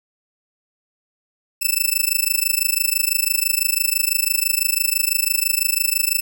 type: tone with amplitude modulation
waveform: 5% pulse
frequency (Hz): 2637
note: E7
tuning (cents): 0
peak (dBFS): -4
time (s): 1.61-6.21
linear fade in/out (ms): 20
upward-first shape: sine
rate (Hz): 26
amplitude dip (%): 95
effects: none